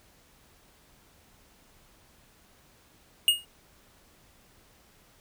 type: tone with exponential decay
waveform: square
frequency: 2858 Hz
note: F7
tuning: 39 cents sharp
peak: -15 dBFS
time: 3.28-3.45 s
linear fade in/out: 1 ms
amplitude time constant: 36 ms
effects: pink hiss -60 dBFS RMS until 5.2 s